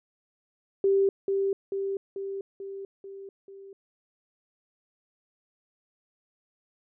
sine tone with echo, 392 Hz, G4, in tune, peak -19 dBFS, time 0.84-1.09 s, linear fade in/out 2 ms, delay 440 ms, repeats 6, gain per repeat -4 dB, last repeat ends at 3.73 s, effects none

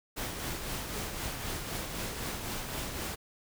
pink noise with tremolo, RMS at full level -35 dBFS, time 0.16-3.16 s, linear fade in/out 20 ms, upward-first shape triangle, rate 3.9 Hz, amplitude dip 45%, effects none

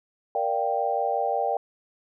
sine chord, G minor seventh, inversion first, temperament equal, 466.2 / 587.3 / 698.5 / 784 Hz, Bb4 / D5 / F5 / G5, 0 / 0 / 0 / 0 cents, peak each -30 / -29 / -29 / -26 dBFS, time 0.35-1.57 s, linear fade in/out 2 ms, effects none

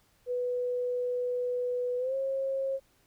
sine tone with pitch glide, 493.9 to 538.6 Hz, B4 to C#5, 0 to -50 cents, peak -28 dBFS, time 0.26-2.8 s, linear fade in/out 50 ms, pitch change +150 cents, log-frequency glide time 1.98-2.15 s, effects pink hiss -67 dBFS RMS until 3.06 s

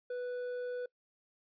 sine tone with hard clipping, 493.9 Hz, B4, in tune, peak -37 dBFS, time 0.1-0.86 s, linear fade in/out 5 ms, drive 5 dB, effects noise-tail reverb RT60 0.1 s tail -24 dB re dry + resampled to 11025 Hz

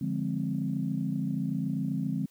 sine chord, D half-diminished seventh, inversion none, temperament equal, 146.83 / 174.61 / 207.7 / 261.6 Hz, D3 / F3 / Ab3 / C4, 0 / 0 / 0 / 0 cents, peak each -33 dBFS, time 0.01-2.26 s, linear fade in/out 5 ms, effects tanh soft clip ceiling -17 dBFS + white hiss -65 dBFS RMS until 2.3 s

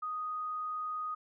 sine tone, 1244.5 Hz, D#6, in tune, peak -34 dBFS, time 0.02-1.15 s, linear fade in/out 10 ms, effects none

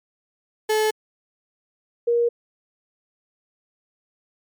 35% pulse / sine tone pair in turn, 431.8 / 472.6 Hz, A4 / A#4, -33 / +24 cents, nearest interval major second, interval 157 cents, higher second, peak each -16 dBFS, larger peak neither, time 0.69-0.91 / 2.07-2.29 s, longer neither, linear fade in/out 10 ms, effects MP3 96 kbps

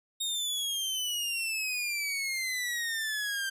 sawtooth exponential sweep, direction down, 3729 to 1568 Hz, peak -27 dBFS, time 0.2-3.5 s, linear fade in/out 10 ms, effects resampled to 32000 Hz

